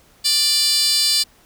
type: tone with high-pass filter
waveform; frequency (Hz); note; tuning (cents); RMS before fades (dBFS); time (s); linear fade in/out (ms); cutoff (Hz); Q
10% pulse; 590; D5; +8; -17; 0.24-1.24; 20; 4900; 6.5
effects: pink hiss -53 dBFS RMS until 1.45 s